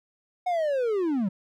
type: linear sweep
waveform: triangle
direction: down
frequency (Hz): 740 to 178.8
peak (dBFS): -21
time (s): 0.46-1.29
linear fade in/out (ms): 10
effects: none